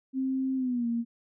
sine tone with pitch glide, 263.8 to 233.7 Hz, C4 to A#3, +14 to +5 cents, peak -26 dBFS, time 0.13-1.05 s, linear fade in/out 50 ms, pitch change -209 cents, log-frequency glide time 0.56-0.87 s, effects none

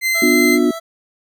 40% pulse tone, 2070 Hz, C7, 19 cents flat, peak -14 dBFS, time 0.01-0.59 s, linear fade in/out 50 ms
25% pulse tone with vibrato, 659.3 Hz, E5, in tune, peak -22 dBFS, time 0.14-0.8 s, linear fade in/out 20 ms, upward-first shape square, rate 4.9 Hz, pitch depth 9 cents each way
sine chord, B diminished, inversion none, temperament just, 246.9 / 296.3 / 355.6 Hz, B3 / D4 / F4, 0 / +15 / +31 cents, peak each -16 dBFS, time 0.22-0.71 s, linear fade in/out 5 ms
effects none

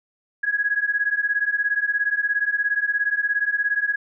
sine beating tone pair, 1655 / 1672 Hz, G#6 / G#6, -6 / +11 cents, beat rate 17 Hz, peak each -23 / -22 dBFS, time 0.43-3.96 s, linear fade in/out 10 ms, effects none

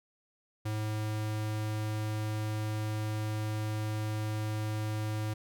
square tone, 107.5 Hz, A2, 40 cents flat, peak -32 dBFS, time 0.65-5.34 s, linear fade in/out 10 ms, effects none

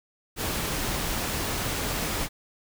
pink noise, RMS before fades -29 dBFS, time 0.36-2.29 s, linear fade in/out 50 ms, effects none

